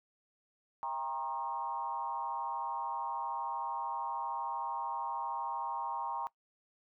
sine tone with frequency modulation, 938 Hz, A#5, 11 cents sharp, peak -34 dBFS, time 0.83-6.27 s, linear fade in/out 0 ms, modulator 139 Hz, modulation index 1.1, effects noise-tail reverb RT60 0.1 s tail -20 dB re dry

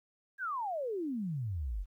sine exponential sweep, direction down, 1661.2 to 41.2 Hz, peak -33 dBFS, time 0.38-1.86 s, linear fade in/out 50 ms, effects 12-bit

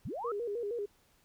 sine linear sweep, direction up, 65.41 to 1364 Hz, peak -36 dBFS, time 0.05-0.32 s, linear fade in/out 5 ms
sine tone with vibrato, 440 Hz, A4, in tune, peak -33 dBFS, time 0.24-0.86 s, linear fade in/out 10 ms, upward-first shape square, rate 6.4 Hz, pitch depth 130 cents each way
effects pink hiss -68 dBFS RMS until 1.24 s

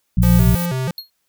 harmonic tone, 59 Hz, A#1, 22 cents sharp, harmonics 1 / 2 / 3, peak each -15 / -15 / -15 dBFS, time 0.17-0.55 s, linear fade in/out 5 ms
violet noise, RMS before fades -28 dBFS, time 0.22-0.66 s, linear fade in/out 5 ms
square tone with vibrato, 150.2 Hz, D3, 39 cents sharp, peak -20 dBFS, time 0.23-0.91 s, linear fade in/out 2 ms, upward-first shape square, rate 3.1 Hz, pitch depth 250 cents each way
square tone with exponential decay, 4279 Hz, C8, 38 cents sharp, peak -24 dBFS, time 0.98-1.1 s, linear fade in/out 1 ms, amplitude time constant 26 ms
effects white hiss -69 dBFS RMS until 1.28 s

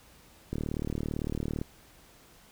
click train, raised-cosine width 3 ms, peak -19 dBFS, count 42, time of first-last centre 0.53-1.615 s, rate 37.8 Hz, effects pink hiss -57 dBFS RMS until 2.51 s

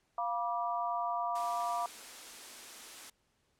sine chord, B diminished, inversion second, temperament equal with one note detuned, 698.5 / 968 / 1174.7 Hz, F5 / B5 / D6, 0 / -35 / 0 cents, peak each -35 / -36 / -37 dBFS, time 0.18-1.86 s, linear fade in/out 2 ms
white high-pass noise, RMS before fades -48 dBFS, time 1.35-3.1 s, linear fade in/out 5 ms, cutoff 210 Hz, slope 48 dB/octave
effects pink hiss -75 dBFS RMS until 3.59 s + low-pass 10000 Hz 12 dB/octave

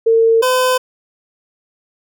sine / 25% pulse tone pair in turn, 453.6 / 509.1 Hz, A#4 / C5, -47 / -47 cents, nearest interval major second, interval 200 cents, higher second, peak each -8 dBFS, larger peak neither, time 0.06-0.42 / 0.42-0.78 s, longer neither, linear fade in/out 10 ms, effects none

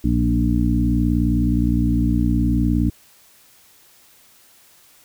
harmonic tone with a mistuned harmonic, 59.4 Hz, A#1, 33 cents sharp, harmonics 1 / 2 / 3 / 4 / 5, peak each -20 / -23 / -24 / -21 / -22 dBFS, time 0.04-2.9 s, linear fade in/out 5 ms, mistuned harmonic 2, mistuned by -27 cents, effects white hiss -52 dBFS RMS until 5.04 s

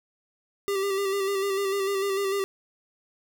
square tone with vibrato, 393.5 Hz, G4, 7 cents sharp, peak -25 dBFS, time 0.68-2.44 s, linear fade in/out 0 ms, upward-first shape square, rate 6.7 Hz, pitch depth 30 cents each way, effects none

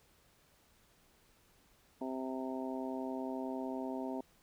harmonic tone, 130.81 Hz, C3, in tune, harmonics 2 / 3 / 4 / 5 / 6 / 7, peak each -39 / -44 / -48 / -44 / -51 / -47 dBFS, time 2.01-4.21 s, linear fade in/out 5 ms, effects pink hiss -68 dBFS RMS until 4.42 s

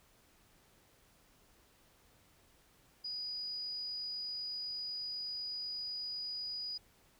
sine tone, 4926 Hz, D#8, 18 cents flat, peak -38 dBFS, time 3.04-6.78 s, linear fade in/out 10 ms, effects pink hiss -67 dBFS RMS until 7.19 s

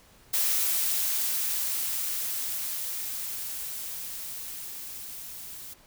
blue noise with level ramp, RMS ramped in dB -25 to -42 dBFS, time 0.33-5.74 s, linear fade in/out 10 ms, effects pink hiss -57 dBFS RMS until 5.86 s

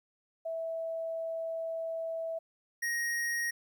sine / square tone pair in turn, 655 / 1876.3 Hz, E5 / A#6, -11 / +11 cents, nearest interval octave + tritone, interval 1822 cents, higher second, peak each -33 / -31 dBFS, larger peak second, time 0.45-2.39 / 2.82-3.51 s, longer first, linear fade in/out 10 ms, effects 12-bit

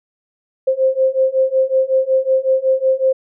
sine beating tone pair, 523.3 / 528.7 Hz, C5 / C5, 0 / +18 cents, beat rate 5.4 Hz, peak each -16 / -15 dBFS, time 0.67-3.13 s, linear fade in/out 10 ms, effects none

